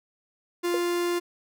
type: tone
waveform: 45% pulse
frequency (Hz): 349.2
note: F4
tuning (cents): 0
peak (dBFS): -24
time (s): 0.63-1.2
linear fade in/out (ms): 20
type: tone with exponential decay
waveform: sine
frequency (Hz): 485.4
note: B4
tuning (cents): -30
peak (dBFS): -22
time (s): 0.74-0.82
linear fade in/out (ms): 2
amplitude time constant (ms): 17
effects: none